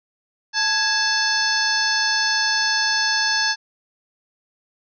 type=harmonic tone with a mistuned harmonic; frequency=877 Hz; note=A5; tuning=6 cents flat; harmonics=1 / 2 / 3 / 4 / 5 / 6 / 7; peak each=-27 / -21 / -32 / -32 / -24 / -24 / -29 dBFS; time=0.53-3.56 s; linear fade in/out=50 ms; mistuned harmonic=2; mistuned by=-96 cents; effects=none